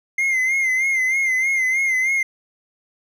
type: tone with vibrato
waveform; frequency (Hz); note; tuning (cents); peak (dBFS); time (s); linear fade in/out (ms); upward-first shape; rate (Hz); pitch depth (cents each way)
triangle; 2093; C7; 0; -15; 0.18-2.23; 5; sine; 3.2; 60
effects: none